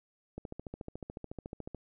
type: click train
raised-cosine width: 2 ms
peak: -27 dBFS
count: 20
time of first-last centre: 0.38-1.747 s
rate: 13.9 Hz
effects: none